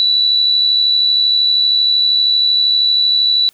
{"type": "tone with amplitude modulation", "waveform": "sine", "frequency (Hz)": 3951, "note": "B7", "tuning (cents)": 0, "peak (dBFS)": -8, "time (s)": [0, 3.49], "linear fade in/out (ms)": 0, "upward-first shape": "sine", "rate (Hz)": 72.8, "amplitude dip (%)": 40, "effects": ["white hiss -53 dBFS RMS until 3.53 s"]}